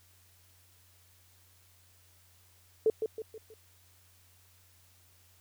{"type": "tone with echo", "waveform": "sine", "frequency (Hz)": 440, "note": "A4", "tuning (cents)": 0, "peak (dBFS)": -21, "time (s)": [2.86, 2.9], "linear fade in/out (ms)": 2, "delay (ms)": 160, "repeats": 4, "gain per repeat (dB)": -7, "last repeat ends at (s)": 3.54, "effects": ["added 90 Hz sine -64 dBFS peak until 5.4 s", "white hiss -64 dBFS RMS until 5.4 s"]}